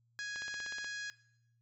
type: harmonic tone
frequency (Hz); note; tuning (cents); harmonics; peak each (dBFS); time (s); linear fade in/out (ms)
830.6; G#5; 0; 2 / 3 / 4 / 5 / 6 / 7 / 8 / 9; -39 / -53 / -52 / -50 / -49 / -54 / -54 / -60; 0.19-1.1; 0
type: click train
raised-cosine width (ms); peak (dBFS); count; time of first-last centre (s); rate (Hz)
0.3; -32; 9; 0.36-0.845; 16.5
effects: noise-tail reverb RT60 0.8 s tail -18 dB re dry + added 117 Hz sine -70 dBFS peak until 1.61 s